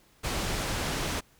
pink low-pass noise, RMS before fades -31 dBFS, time 0.23-1.21 s, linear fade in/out 20 ms, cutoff 8800 Hz, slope 12 dB/octave, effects pink hiss -62 dBFS RMS until 1.39 s

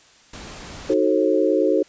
pink noise, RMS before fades -37 dBFS, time 0.33-0.94 s, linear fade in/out 5 ms
sine chord, D# diminished seventh, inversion none, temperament equal with one note detuned, 311.1 / 370 / 440 / 537 Hz, D#4 / F#4 / A4 / C5, 0 / 0 / 0 / +45 cents, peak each -21 dBFS, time 0.89-1.83 s, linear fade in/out 10 ms
effects white hiss -52 dBFS RMS until 1.88 s + resampled to 16000 Hz

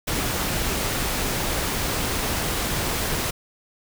pink noise, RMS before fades -25 dBFS, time 0.07-3.31 s, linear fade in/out 10 ms, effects none

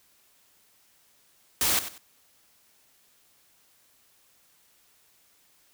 white noise with echo, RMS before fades -24 dBFS, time 1.61-1.79 s, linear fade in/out 2 ms, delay 95 ms, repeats 2, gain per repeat -12 dB, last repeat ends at 1.98 s, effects white hiss -63 dBFS RMS until 5.73 s

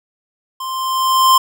square tone with level ramp, 1046.5 Hz, C6, in tune, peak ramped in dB -24 to -7 dBFS, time 0.6-1.38 s, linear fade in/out 5 ms, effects none

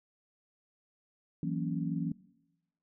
sine chord, F# dominant seventh, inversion third, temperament equal with one note detuned, 164.81 / 185 / 232.1 / 277.2 Hz, E3 / F#3 / A#3 / C#4, 0 / 0 / -7 / 0 cents, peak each -34 / -37 / -38 / -37 dBFS, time 1.43-2.12 s, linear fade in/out 2 ms, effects noise-tail reverb RT60 1.0 s tail -22 dB re dry

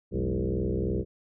sine tone with frequency modulation, 138.2 Hz, C#3, 5 cents flat, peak -25 dBFS, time 0.11-1.05 s, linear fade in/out 50 ms, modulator 63.2 Hz, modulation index 5.2, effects none

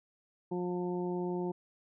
harmonic tone, 178.3 Hz, F3, 36 cents sharp, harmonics 1 / 2 / 3 / 4 / 5, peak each -36 / -34 / -47 / -46 / -44 dBFS, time 0.51-1.52 s, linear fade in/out 10 ms, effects none

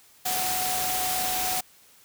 sine tone in noise, 740 Hz, F#5, in tune, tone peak -30 dBFS, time 0.25-1.61 s, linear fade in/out 10 ms, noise white, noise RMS -28 dBFS, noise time 0.25-1.61 s, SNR -5 dB, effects white hiss -56 dBFS RMS until 2.04 s

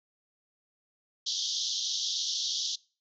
pink band-pass noise, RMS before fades -32 dBFS, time 1.26-2.76 s, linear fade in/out 10 ms, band 3200 to 6400 Hz, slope 96 dB/octave, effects noise-tail reverb RT60 0.4 s tail -24 dB re dry

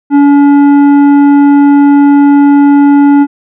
sine tone with tanh clipping, 284.8 Hz, C#4, 47 cents sharp, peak -3 dBFS, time 0.1-3.27 s, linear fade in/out 50 ms, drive 10 dB, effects none

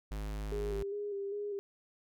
square tone, 51.91 Hz, G#1, in tune, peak -37 dBFS, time 0.11-0.83 s, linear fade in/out 5 ms
sine tone with vibrato, 404.5 Hz, G#4, 46 cents flat, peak -35 dBFS, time 0.52-1.59 s, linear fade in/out 0 ms, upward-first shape square, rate 2.5 Hz, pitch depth 30 cents each way
effects none

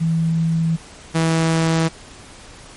sine / sawtooth tone pair in turn, 163.6 / 162.88 Hz, E3 / E3, -13 / -20 cents, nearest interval unison, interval 7 cents, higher first, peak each -15 / -11 dBFS, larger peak second, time 0-0.77 / 1.14-1.89 s, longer first, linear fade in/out 20 ms, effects pink hiss -41 dBFS RMS until 2.76 s + MP3 48 kbps

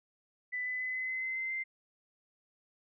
sine tone with pitch steps, 1993 / 2006 / 2018 / 2031 / 2044 / 2057 / 2070 / 2084 Hz, B6 / B6 / B6 / B6 / C7 / C7 / C7 / C7, +15 / +26 / +37 / +48 / -41 / -30 / -19 / -7 cents, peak -33 dBFS, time 0.52-1.64 s, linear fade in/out 20 ms, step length 140 ms, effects none

